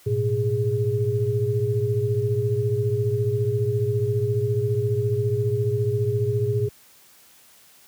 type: tone cluster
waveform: sine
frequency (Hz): 106.9 / 121.5 / 413.1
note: A2 / B2 / G#4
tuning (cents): -49 / -28 / -9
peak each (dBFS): -24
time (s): 0.06-6.69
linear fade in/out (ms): 10
effects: white hiss -53 dBFS RMS until 7.87 s + high-pass 60 Hz 12 dB/octave